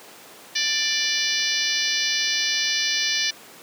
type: harmonic tone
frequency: 589 Hz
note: D5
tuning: 5 cents sharp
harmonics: 3 / 4 / 5 / 6 / 7 / 8 / 9 / 10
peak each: -29 / -29 / -29 / -29 / -29 / -29 / -29 / -29 dBFS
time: 0.55-3.31 s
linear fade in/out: 10 ms
effects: pink hiss -44 dBFS RMS until 3.62 s + high-pass 300 Hz 12 dB/octave